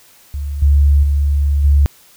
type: tone with level steps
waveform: sine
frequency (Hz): 71.5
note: D2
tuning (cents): -46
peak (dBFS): -19 / -7 / -11 / -7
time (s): 0.34-1.86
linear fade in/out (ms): 0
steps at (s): 0.62 / 1.03 / 1.64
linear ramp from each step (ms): 5
effects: white hiss -47 dBFS RMS until 2.16 s